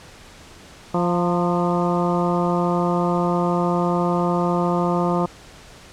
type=harmonic tone with a mistuned harmonic; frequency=174.61 Hz; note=F3; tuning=in tune; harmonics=1 / 2 / 3 / 4 / 5 / 6 / 7; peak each=-21 / -24 / -26 / -27 / -28 / -29 / -29 dBFS; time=0.94-5.26 s; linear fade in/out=5 ms; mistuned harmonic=5; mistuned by=+41 cents; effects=pink hiss -44 dBFS RMS until 5.92 s + low-pass 8000 Hz 12 dB/octave